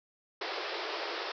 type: band-pass noise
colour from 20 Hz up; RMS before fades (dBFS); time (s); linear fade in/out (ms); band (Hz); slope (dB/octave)
pink; -37; 0.41-1.32; 5; 330 to 5300; 96
effects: none